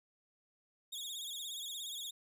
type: tone with vibrato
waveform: sawtooth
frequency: 3520 Hz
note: A7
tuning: in tune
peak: -38 dBFS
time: 0.92-2.11 s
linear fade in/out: 10 ms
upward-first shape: sine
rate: 17 Hz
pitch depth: 120 cents each way
effects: none